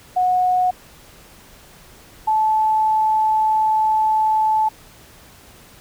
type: tone pair in turn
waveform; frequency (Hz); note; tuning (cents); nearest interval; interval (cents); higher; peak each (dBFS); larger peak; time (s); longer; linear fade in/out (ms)
sine; 731 / 869.3; F#5 / A5; -21 / -21; minor third; 300; second; -14; neither; 0.16-0.71 / 2.27-4.69; second; 10
effects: pink hiss -46 dBFS RMS until 5.8 s